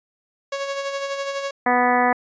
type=tone with tremolo; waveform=sawtooth; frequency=554.4 Hz; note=C#5; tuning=in tune; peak=-19 dBFS; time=0.52-1.51 s; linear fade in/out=5 ms; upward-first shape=sine; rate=12 Hz; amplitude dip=45%
type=harmonic tone; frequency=246.9 Hz; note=B3; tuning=in tune; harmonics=1 / 2 / 3 / 4 / 5 / 6 / 7 / 8 / 9; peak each=-24 / -24 / -19 / -23 / -26 / -34 / -25 / -26 / -36 dBFS; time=1.66-2.13 s; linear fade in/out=5 ms
effects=resampled to 16000 Hz